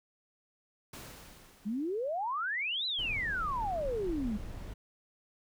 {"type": "noise with exponential decay", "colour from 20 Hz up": "pink", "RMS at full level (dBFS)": -45, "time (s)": [0.93, 2.68], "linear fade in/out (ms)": 5, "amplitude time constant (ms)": 380}
{"type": "exponential two-way sweep", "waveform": "sine", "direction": "up then down", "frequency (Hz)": [196, 4075, 196], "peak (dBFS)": -31, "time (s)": [1.65, 4.38], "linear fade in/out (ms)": 20, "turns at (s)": 2.86}
{"type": "noise", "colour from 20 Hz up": "brown", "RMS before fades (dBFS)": -41, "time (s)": [2.98, 4.74], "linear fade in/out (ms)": 10}
{"effects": []}